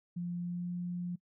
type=tone with pitch glide; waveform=sine; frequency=174.7 to 176.53 Hz; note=F3 to F3; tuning=+1 to +19 cents; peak=-34 dBFS; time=0.16-1.16 s; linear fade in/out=10 ms; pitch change=+18 cents; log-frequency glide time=0.39-0.7 s; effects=noise-tail reverb RT60 0.1 s tail -23 dB re dry